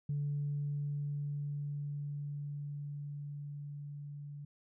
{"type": "tone with level ramp", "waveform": "sine", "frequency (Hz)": 144.7, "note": "D3", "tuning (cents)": -25, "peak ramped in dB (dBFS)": [-31, -43], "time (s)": [0.09, 4.45], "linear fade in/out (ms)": 5, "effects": ["tanh soft clip ceiling -28 dBFS"]}